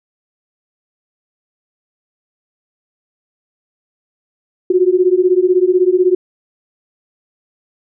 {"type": "beating tone pair", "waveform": "sine", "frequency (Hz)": [357.4, 373.4], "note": ["F4", "F#4"], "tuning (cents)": [40, 16], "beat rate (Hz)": 16, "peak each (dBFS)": -12, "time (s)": [4.7, 6.15], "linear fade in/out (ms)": 5, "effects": []}